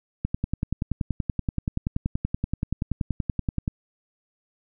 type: click train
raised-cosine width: 5 ms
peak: -12 dBFS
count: 37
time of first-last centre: 0.25-3.679 s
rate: 10.5 Hz
effects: none

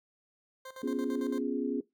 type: tone with tremolo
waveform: 20% pulse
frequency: 523.3 Hz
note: C5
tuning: in tune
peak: -38 dBFS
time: 0.65-1.39 s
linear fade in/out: 5 ms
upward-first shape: square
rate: 8.9 Hz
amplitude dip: 80%
type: chord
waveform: sine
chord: C# dominant seventh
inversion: third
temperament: equal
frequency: 246.9 / 277.2 / 349.2 / 415.3 Hz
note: B3 / C#4 / E#4 / G#4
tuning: 0 / 0 / 0 / 0 cents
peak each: -34 / -33 / -38 / -36 dBFS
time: 0.83-1.81 s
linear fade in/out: 5 ms
effects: noise-tail reverb RT60 0.2 s tail -20 dB re dry

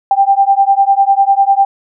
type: beating tone pair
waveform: sine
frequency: 784 / 794 Hz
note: G5 / G5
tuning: 0 / +22 cents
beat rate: 10 Hz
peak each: -10 dBFS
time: 0.11-1.65 s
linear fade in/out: 2 ms
effects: none

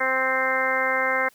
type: harmonic tone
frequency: 261.6 Hz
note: C4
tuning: in tune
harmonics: 1 / 2 / 3 / 4 / 5 / 6 / 7 / 8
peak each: -38 / -27 / -31 / -29 / -30 / -27 / -29 / -26 dBFS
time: 0-1.29 s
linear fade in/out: 10 ms
effects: white hiss -57 dBFS RMS until 1.34 s

